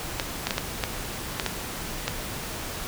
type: clicks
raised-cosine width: 0.2 ms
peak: -7 dBFS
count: 8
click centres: 0.198 / 0.47 / 0.508 / 0.581 / 0.838 / 1.398 / 1.463 / 2.08 s
effects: pink hiss -34 dBFS RMS until 2.87 s